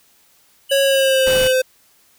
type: tone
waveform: square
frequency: 2960 Hz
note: F#7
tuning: in tune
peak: -22 dBFS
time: 0.69-1.53 s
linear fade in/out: 20 ms
type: tone with pitch glide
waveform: square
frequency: 550 to 516.1 Hz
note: C#5 to C5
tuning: -14 to -24 cents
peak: -14 dBFS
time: 0.71-1.62 s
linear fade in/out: 10 ms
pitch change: -110 cents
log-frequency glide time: 0.82-1.39 s
type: noise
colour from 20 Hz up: pink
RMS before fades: -26 dBFS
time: 1.26-1.48 s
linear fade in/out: 10 ms
effects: white hiss -55 dBFS RMS until 2.18 s